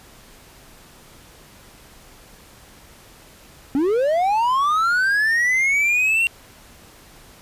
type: linear sweep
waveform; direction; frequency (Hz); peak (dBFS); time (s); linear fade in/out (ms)
triangle; up; 259.9 to 2761; -14; 3.75-6.27; 0
effects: pink hiss -47 dBFS RMS until 7.41 s + resampled to 32000 Hz